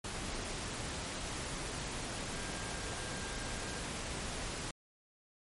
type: tone in noise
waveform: sine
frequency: 1600 Hz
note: G6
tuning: 35 cents sharp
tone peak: -50 dBFS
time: 2.34-3.79 s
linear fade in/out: 5 ms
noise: pink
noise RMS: -40 dBFS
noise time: 0.04-4.71 s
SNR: -13 dB
effects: MP3 48 kbps